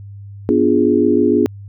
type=chord; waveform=sine; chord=B diminished seventh; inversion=none; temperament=equal; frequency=246.9 / 293.7 / 349.2 / 415.3 Hz; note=B3 / D4 / F4 / Ab4; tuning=0 / 0 / 0 / 0 cents; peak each=-16 dBFS; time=0.49-1.46 s; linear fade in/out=0 ms; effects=added 100 Hz sine -31 dBFS peak until 1.68 s